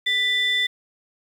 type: tone pair together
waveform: sine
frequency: 1980 / 3530 Hz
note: B6 / A7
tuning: +4 / +5 cents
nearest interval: minor seventh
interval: 1001 cents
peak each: -20 dBFS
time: 0.06-0.67 s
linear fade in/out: 10 ms
effects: tanh soft clip ceiling -14 dBFS + 8-bit